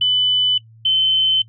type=tone pair in turn; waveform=sine; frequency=3000 / 3067 Hz; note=F#7 / G7; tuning=+23 / -38 cents; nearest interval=unison; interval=39 cents; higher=second; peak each=-13 dBFS; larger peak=neither; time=0.01-0.58 / 0.85-1.42 s; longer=neither; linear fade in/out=5 ms; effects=noise-tail reverb RT60 0.1 s tail -21 dB re dry + added 112 Hz sine -43 dBFS peak until 1.48 s